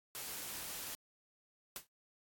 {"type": "noise", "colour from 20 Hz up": "white", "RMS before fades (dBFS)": -44, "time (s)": [0.15, 0.95], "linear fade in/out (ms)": 0}
{"type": "noise with exponential decay", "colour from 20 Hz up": "white", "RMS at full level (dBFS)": -39, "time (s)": [1.76, 1.87], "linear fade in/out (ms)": 1, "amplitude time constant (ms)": 23}
{"effects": ["AAC 64 kbps"]}